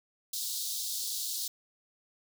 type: high-pass noise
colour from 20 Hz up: pink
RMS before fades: -35 dBFS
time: 0.33-1.48 s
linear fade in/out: 5 ms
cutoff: 3700 Hz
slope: 48 dB/octave
effects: none